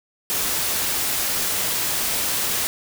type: noise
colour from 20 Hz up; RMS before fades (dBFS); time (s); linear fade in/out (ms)
white; -23; 0.3-2.67; 0
effects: none